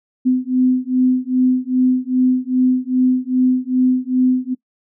sine beating tone pair, 253.5 / 256 Hz, B3 / C4, +45 / -38 cents, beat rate 2.5 Hz, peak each -16 dBFS, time 0.25-4.55 s, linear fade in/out 20 ms, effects noise-tail reverb RT60 0.1 s tail -21 dB re dry

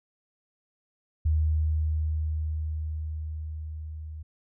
sine tone with level ramp, 77.78 Hz, D#2, in tune, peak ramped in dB -20 to -36 dBFS, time 1.25-4.23 s, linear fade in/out 10 ms, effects none

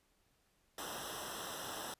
pink noise with comb filter, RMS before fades -44 dBFS, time 0.78-1.94 s, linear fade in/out 2 ms, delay 0.44 ms, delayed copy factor -0.95, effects pink hiss -75 dBFS RMS until 1.99 s + resampled to 32000 Hz

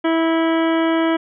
harmonic tone, 326.9 Hz, E4, 14 cents flat, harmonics 1 / 2 / 3 / 4 / 5 / 6 / 7 / 9 / 10, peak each -16 / -22 / -26 / -28 / -30 / -32 / -33 / -35 / -36 dBFS, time 0.04-1.17 s, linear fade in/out 10 ms, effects none

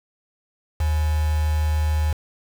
sine tone with quantisation, 76.7 Hz, D#2, 24 cents flat, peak -18 dBFS, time 0.8-2.13 s, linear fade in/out 5 ms, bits 5, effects none

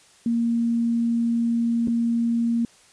sine tone with dropouts, 233.1 Hz, A#3, in tune, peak -19 dBFS, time 0.26-2.65 s, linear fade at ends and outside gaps 2 ms, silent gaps 1.874-1.881 s, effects white hiss -54 dBFS RMS until 2.92 s + resampled to 22050 Hz

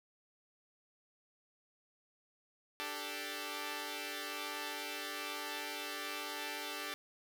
5% pulse chord, D suspended fourth, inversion none, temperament equal, 293.7 / 392 / 440 Hz, D4 / G4 / A4, 0 / 0 / 0 cents, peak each -33 dBFS, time 2.8-6.94 s, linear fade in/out 0 ms, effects none

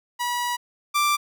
sawtooth tone pair in turn, 970 / 1177.4 Hz, B5 / D6, -31 / +4 cents, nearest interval minor third, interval 335 cents, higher second, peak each -20 / -15 dBFS, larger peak second, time 0.19-0.57 / 0.94-1.17 s, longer first, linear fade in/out 20 ms, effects none

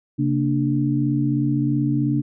sine tone cluster, 135.2 / 231 / 294 Hz, C#3 / A#3 / D4, -43 / -16 / +2 cents, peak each -21 / -25 / -21 dBFS, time 0.18-2.22 s, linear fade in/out 20 ms, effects none

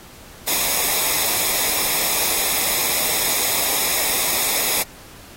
white noise with comb filter, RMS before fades -20 dBFS, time 0.47-4.83 s, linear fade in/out 10 ms, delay 0.67 ms, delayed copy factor -0.6, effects pink hiss -43 dBFS RMS until 5.36 s + AAC 48 kbps

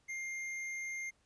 sine tone with hard clipping, 2112 Hz, C7, 16 cents sharp, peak -40 dBFS, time 0.08-1.11 s, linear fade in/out 20 ms, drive 11 dB, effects pink hiss -73 dBFS RMS until 1.25 s + resampled to 22050 Hz

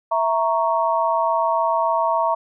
sine chord, A# diminished, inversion second, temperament equal, 659.3 / 932.3 / 1108.7 Hz, E5 / A#5 / C#6, 0 / 0 / 0 cents, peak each -21 / -20 / -23 dBFS, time 0.11-2.35 s, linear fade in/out 10 ms, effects none

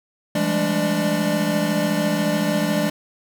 square tone cluster, 168.4 / 199.7 / 213.7 / 291.9 / 595 Hz, E3 / G3 / G#3 / D4 / D5, +37 / +32 / +50 / -10 / +22 cents, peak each -26 dBFS, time 0.35-2.9 s, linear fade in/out 5 ms, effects none

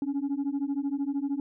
sine beating tone pair, 273.7 / 286.7 Hz, C#4 / D4, -22 / -42 cents, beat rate 13 Hz, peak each -28 dBFS, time 0.02-1.4 s, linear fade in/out 2 ms, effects tanh soft clip ceiling -24 dBFS

